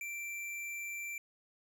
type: tone with hard clipping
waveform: sine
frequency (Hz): 2349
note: D7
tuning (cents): 0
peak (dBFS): -40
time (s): 0.01-1.18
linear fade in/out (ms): 2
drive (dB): 16
effects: none